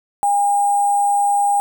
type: tone with sample-and-hold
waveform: sine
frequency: 810 Hz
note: G#5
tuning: 43 cents flat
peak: -13 dBFS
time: 0.23-1.6 s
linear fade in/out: 0 ms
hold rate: 8820 Hz
effects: none